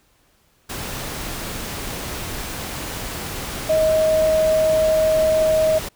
sine tone in noise, 630 Hz, D#5, 21 cents sharp, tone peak -14 dBFS, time 3.69-5.79 s, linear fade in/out 10 ms, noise pink, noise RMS -29 dBFS, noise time 0.69-5.89 s, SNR +12 dB, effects pink hiss -60 dBFS RMS until 5.95 s

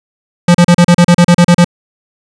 square tone bursts, 174.61 Hz, F3, in tune, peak -3 dBFS, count 12, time 0.48-1.645 s, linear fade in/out 5 ms, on 65 ms, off 35 ms, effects resampled to 22050 Hz

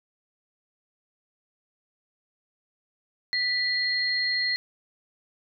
sine tone pair together, 1971 / 4227 Hz, B6 / C8, -4 / +17 cents, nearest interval octave + minor second, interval 1321 cents, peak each -26 dBFS, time 3.33-4.56 s, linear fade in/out 0 ms, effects none

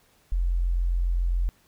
sine tone, 43.65 Hz, F1, in tune, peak -21 dBFS, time 0.32-1.49 s, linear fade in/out 0 ms, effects pink hiss -62 dBFS RMS until 1.67 s

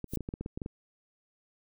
clicks, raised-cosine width 3 ms, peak -23 dBFS, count 11, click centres 0.043 / 0.136 / 0.173 / 0.207 / 0.289 / 0.339 / 0.41 / 0.461 / 0.575 / 0.618 / 0.661 s
violet noise with exponential growth, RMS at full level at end -31 dBFS, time 0.08-0.16 s, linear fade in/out 1 ms, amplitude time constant 16 ms
effects none

